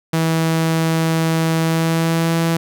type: tone with pitch glide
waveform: sawtooth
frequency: 162.5 to 165.63 Hz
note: E3 to E3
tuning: -24 to +9 cents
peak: -11 dBFS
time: 0.13-2.57 s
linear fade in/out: 5 ms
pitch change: +33 cents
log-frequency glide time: 1.6-2.36 s
effects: none